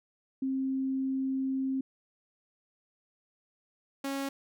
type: tone pair in turn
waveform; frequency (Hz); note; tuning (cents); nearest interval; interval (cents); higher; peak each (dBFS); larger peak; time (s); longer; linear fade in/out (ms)
sine / sawtooth; 265.8 / 274.7; C4 / C#4; +27 / -16; minor second; 57; second; -28; neither; 0.42-1.81 / 4.04-4.29; first; 5
effects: none